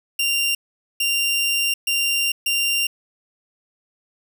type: tone bursts at uneven times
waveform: sawtooth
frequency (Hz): 2780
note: F7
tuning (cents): -9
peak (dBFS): -15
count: 4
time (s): 0.19-0.55 / 1-1.74 / 1.87-2.32 / 2.46-2.87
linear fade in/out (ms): 5
effects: none